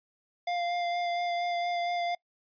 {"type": "tone with vibrato", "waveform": "square", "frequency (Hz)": 698.5, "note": "F5", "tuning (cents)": 0, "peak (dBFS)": -29, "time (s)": [0.47, 2.15], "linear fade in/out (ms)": 5, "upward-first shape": "sine", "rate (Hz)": 4.3, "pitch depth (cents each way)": 14, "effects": ["noise-tail reverb RT60 0.1 s tail -24 dB re dry", "resampled to 11025 Hz"]}